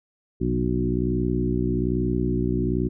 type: harmonic tone with a mistuned harmonic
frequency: 61.2 Hz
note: B1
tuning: 15 cents flat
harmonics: 1 / 2 / 3 / 4 / 5 / 6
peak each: -28 / -28 / -28 / -28 / -28 / -28 dBFS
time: 0.4-2.89 s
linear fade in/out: 20 ms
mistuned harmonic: 2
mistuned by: +47 cents
effects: none